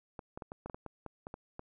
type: clicks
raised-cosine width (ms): 1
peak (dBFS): -28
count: 12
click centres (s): 0.192 / 0.375 / 0.422 / 0.519 / 0.66 / 0.698 / 0.745 / 0.863 / 1.063 / 1.269 / 1.341 / 1.594
effects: none